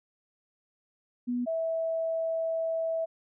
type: tone pair in turn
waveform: sine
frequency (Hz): 244.7 / 653.3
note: B3 / E5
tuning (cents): -16 / -16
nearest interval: octave + perfect fourth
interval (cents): 1700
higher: second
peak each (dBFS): -27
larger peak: neither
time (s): 1.27-1.46 / 1.46-3.06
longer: second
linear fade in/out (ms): 20
effects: none